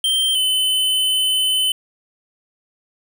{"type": "tone pair in turn", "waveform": "square", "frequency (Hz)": [3142, 3035], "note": ["G7", "F#7"], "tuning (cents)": [3, 43], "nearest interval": "minor second", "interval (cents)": 60, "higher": "first", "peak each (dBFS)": -16, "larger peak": "neither", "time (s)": [[0.04, 0.35], [0.35, 1.72]], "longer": "second", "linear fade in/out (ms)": 2, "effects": []}